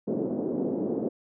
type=band-pass noise; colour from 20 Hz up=pink; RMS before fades=-29 dBFS; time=0.07-1.09 s; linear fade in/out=10 ms; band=210 to 480 Hz; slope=24 dB/octave; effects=none